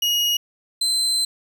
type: tone pair in turn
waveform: 35% pulse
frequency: 2883 / 4077 Hz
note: F#7 / C8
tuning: -46 / -46 cents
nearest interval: tritone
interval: 600 cents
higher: second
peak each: -16 / -17 dBFS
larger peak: first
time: 0.02-0.37 / 0.81-1.25 s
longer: second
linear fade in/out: 5 ms
effects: none